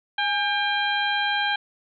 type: harmonic tone with a mistuned harmonic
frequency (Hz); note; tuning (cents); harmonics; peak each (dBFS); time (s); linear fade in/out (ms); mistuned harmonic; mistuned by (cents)
798; G5; +31; 1 / 2 / 3 / 4 / 5; -26 / -25 / -31 / -28 / -34; 0.18-1.56; 5; 1; +62
effects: none